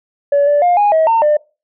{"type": "tone with pitch steps", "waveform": "sine", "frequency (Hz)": [570, 582, 707, 824, 639, 909, 599], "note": ["C#5", "D5", "F5", "G#5", "D#5", "A#5", "D5"], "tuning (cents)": [48, -16, 21, -14, 46, -44, 34], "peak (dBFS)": -7, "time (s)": [0.32, 1.37], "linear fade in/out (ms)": 5, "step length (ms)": 150, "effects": ["noise-tail reverb RT60 0.3 s tail -23 dB re dry", "tanh soft clip ceiling -6 dBFS"]}